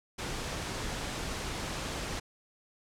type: noise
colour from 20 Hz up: pink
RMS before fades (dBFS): -36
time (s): 0.18-2.2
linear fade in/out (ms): 10
effects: low-pass 8000 Hz 12 dB/octave